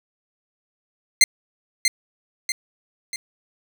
15% pulse tone with echo, 2093 Hz, C7, in tune, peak -3 dBFS, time 1.21-1.24 s, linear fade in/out 2 ms, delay 640 ms, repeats 3, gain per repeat -6 dB, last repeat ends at 3.16 s, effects 7-bit

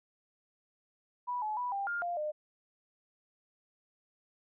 sine tone with pitch steps, 982 / 855 / 984 / 794 / 1408 / 698 / 606 Hz, B5 / A5 / B5 / G5 / F6 / F5 / D#5, -10 / -50 / -7 / +22 / +14 / -1 / -46 cents, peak -32 dBFS, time 1.27-2.32 s, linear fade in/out 20 ms, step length 150 ms, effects none

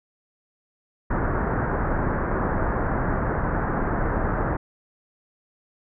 pink low-pass noise, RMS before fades -24 dBFS, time 1.1-4.57 s, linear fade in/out 10 ms, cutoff 1700 Hz, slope 48 dB/octave, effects none

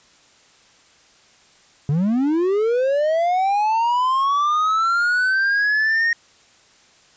triangle linear sweep, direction up, 135.5 to 1866 Hz, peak -14 dBFS, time 1.89-6.13 s, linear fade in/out 2 ms, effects white hiss -53 dBFS RMS until 7.16 s + resampled to 16000 Hz

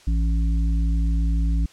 harmonic tone, 55.8 Hz, A1, 25 cents sharp, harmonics 1 / 3 / 5, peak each -18 / -29 / -34 dBFS, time 0.07-1.66 s, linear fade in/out 5 ms, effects white hiss -51 dBFS RMS until 1.72 s + low-pass 7000 Hz 12 dB/octave

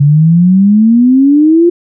sine exponential sweep, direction up, 140.2 to 352.1 Hz, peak -3 dBFS, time 0-1.7 s, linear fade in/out 10 ms, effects none

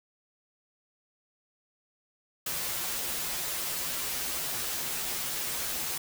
white noise with comb filter, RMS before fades -33 dBFS, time 2.46-5.98 s, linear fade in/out 5 ms, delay 10 ms, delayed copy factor -0.85, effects none

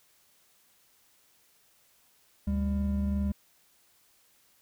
triangle tone pair together, 74.03 / 200 Hz, D2 / G3, +14 / +35 cents, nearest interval octave + perfect fourth, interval 1721 cents, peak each -27 dBFS, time 2.47-3.32 s, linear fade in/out 5 ms, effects white hiss -65 dBFS RMS until 4.61 s

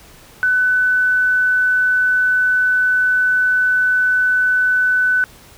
sine tone, 1500 Hz, F#6, 23 cents sharp, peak -12 dBFS, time 0.43-5.24 s, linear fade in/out 0 ms, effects pink hiss -44 dBFS RMS until 5.57 s

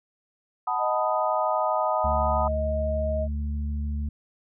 sine chord, B dominant seventh, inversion second, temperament equal, 740 / 880 / 987.8 / 1244.5 Hz, F#5 / A5 / B5 / D#6, 0 / 0 / 0 / 0 cents, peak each -29 dBFS, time 0.67-2.48 s, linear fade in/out 5 ms
sine tone with pitch glide, 622.3 to 627.7 Hz, D#5 to D#5, 0 to +15 cents, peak -26 dBFS, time 0.78-3.28 s, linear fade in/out 50 ms, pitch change +15 cents, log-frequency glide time 0.89-1.06 s
harmonic tone, 73.3 Hz, D2, 3 cents flat, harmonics 1 / 2 / 3, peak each -26 / -44 / -36 dBFS, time 2.04-4.09 s, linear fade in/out 5 ms
effects none

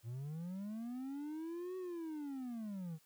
triangle linear two-way sweep, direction up then down, 110 to 375 to 152.6 Hz, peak -39 dBFS, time 0.03-2.99 s, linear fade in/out 50 ms, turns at 1.77 s, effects white hiss -70 dBFS RMS until 3.05 s

